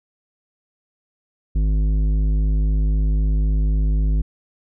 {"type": "tone with tanh clipping", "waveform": "sine", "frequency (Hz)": 51.91, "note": "G#1", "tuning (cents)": 0, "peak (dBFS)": -17, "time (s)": [1.55, 4.22], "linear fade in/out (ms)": 10, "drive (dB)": 11, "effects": []}